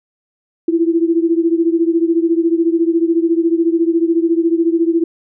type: beating tone pair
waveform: sine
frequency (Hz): 329.4 / 343.4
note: E4 / F4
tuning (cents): -1 / -29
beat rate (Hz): 14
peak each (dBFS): -13 / -16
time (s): 0.68-5.04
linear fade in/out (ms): 5
effects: none